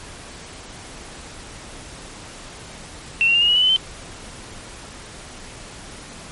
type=tone with pitch steps; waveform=sine; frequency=2700 / 2752 / 2805 / 2859 / 2914 / 2970 / 3027 / 3085 Hz; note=E7 / F7 / F7 / F7 / F#7 / F#7 / F#7 / G7; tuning=+41 / -26 / +7 / +40 / -27 / +6 / +39 / -28 cents; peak=-13 dBFS; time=3.21-3.762 s; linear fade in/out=0 ms; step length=69 ms; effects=pink hiss -38 dBFS RMS until 6.31 s + MP3 48 kbps